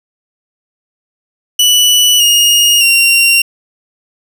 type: tone with pitch steps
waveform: sawtooth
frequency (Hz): 2960 / 2858 / 2759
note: F#7 / F7 / F7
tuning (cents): 0 / +39 / -22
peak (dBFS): -3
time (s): 1.59-3.42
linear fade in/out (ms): 5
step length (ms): 610
effects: none